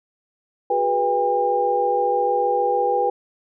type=tone cluster; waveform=sine; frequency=368.8 / 415.2 / 489.8 / 804 Hz; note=F#4 / G#4 / B4 / G5; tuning=-6 / 0 / -14 / +44 cents; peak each=-28 / -27 / -21 / -20 dBFS; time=0.7-3.1 s; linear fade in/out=5 ms; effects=none